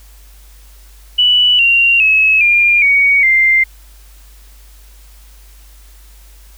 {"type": "tone with pitch steps", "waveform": "sine", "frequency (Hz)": [2960, 2762, 2577, 2404, 2243, 2093], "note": ["F#7", "F7", "E7", "D7", "C#7", "C7"], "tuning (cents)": [0, -20, -40, 40, 20, 0], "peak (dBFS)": -7, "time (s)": [1.18, 3.64], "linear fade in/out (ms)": 10, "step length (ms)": 410, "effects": ["added 50 Hz sine -38 dBFS peak until 6.57 s", "white hiss -47 dBFS RMS until 6.57 s"]}